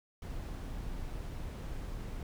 brown noise, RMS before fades -40 dBFS, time 0.22-2.23 s, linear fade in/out 2 ms, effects none

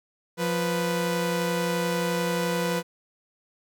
sawtooth tone pair together, 175.13 / 493.9 Hz, F3 / B4, +5 / 0 cents, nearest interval octave + tritone, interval 1795 cents, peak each -23 dBFS, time 0.37-2.83 s, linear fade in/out 50 ms, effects none

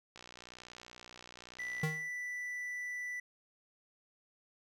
click train, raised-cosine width 0.2 ms, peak -33 dBFS, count 102, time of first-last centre 0.16-1.816 s, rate 61 Hz
triangle tone, 1975.5 Hz, B6, in tune, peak -36 dBFS, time 1.59-3.2 s, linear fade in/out 5 ms
square tone with exponential decay, 155.9 Hz, D#3, 4 cents sharp, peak -29 dBFS, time 1.83-2.09 s, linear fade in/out 5 ms, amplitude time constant 56 ms
effects none

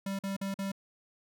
square tone bursts, 195.7 Hz, G3, 3 cents flat, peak -33 dBFS, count 4, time 0.06-0.718 s, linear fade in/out 5 ms, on 130 ms, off 46 ms, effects none

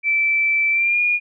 sine tone with pitch glide, 2326 to 2433 Hz, D7 to D#7, -17 to -39 cents, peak -15 dBFS, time 0.03-1.2 s, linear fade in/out 50 ms, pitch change +78 cents, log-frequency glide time 0.71-1 s, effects none

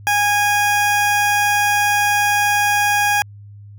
20% pulse tone, 823 Hz, G#5, 16 cents flat, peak -9 dBFS, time 0.07-3.22 s, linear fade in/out 0 ms, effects added 102 Hz sine -36 dBFS peak until 3.78 s

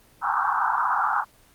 pink band-pass noise, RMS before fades -23 dBFS, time 0.21-1.25 s, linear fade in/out 50 ms, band 790 to 1500 Hz, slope 96 dB/octave, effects pink hiss -56 dBFS RMS until 1.54 s + Opus 24 kbps

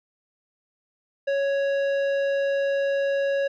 sine tone with tanh clipping, 555 Hz, C#5, 2 cents sharp, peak -23 dBFS, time 1.27-3.48 s, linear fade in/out 10 ms, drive 12 dB, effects none

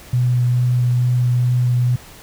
sine tone with vibrato, 123.47 Hz, B2, in tune, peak -13 dBFS, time 0.13-1.96 s, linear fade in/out 5 ms, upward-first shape sine, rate 2.3 Hz, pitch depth 9 cents each way, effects pink hiss -41 dBFS RMS until 2.22 s

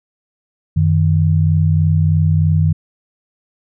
sine tone pair together, 92.7 / 155.9 Hz, F#2 / D#3, +4 / +4 cents, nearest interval major sixth, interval 900 cents, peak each -13 dBFS, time 0.76-2.73 s, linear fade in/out 10 ms, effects none

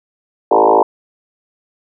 sine tone with frequency modulation, 661 Hz, E5, 5 cents sharp, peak -7 dBFS, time 0.51-0.83 s, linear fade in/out 5 ms, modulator 53.9 Hz, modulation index 5.7, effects none

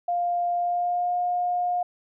sine tone with pitch glide, 701 to 712.8 Hz, F5 to F5, +6 to +35 cents, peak -22 dBFS, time 0.08-1.83 s, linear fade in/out 5 ms, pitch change +29 cents, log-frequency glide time 0.56-1.16 s, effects none

